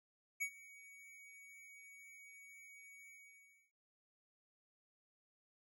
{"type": "tone with ADSR envelope", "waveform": "square", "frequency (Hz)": 2249, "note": "C#7", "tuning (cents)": 24, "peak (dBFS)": -36, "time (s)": [0.4, 3.72], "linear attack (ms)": 20, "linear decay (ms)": 76, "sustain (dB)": -21, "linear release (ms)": 650, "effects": []}